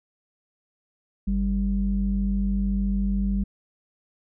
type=tone pair together; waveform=sine; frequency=49.16 / 197 Hz; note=G1 / G3; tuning=+6 / +9 cents; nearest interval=2 octaves; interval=2403 cents; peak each=-23 dBFS; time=1.27-3.44 s; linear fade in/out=10 ms; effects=tanh soft clip ceiling -14 dBFS